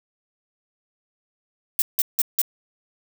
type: noise bursts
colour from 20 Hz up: violet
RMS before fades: -19 dBFS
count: 4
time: 1.79-2.416 s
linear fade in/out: 0 ms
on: 29 ms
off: 170 ms
effects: none